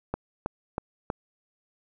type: click train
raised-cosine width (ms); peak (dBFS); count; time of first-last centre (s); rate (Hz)
1; -14; 4; 0.14-1.102; 3.12
effects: none

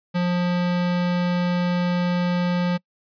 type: tone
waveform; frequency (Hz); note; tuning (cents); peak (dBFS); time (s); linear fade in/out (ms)
square; 177.1; F3; +24; -20; 0.14-2.78; 20
effects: noise-tail reverb RT60 0.1 s tail -26 dB re dry + resampled to 11025 Hz

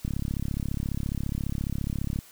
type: click train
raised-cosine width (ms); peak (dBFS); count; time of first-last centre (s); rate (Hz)
5; -17; 75; 0.05-2.189; 34.6
effects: white hiss -52 dBFS RMS until 2.31 s

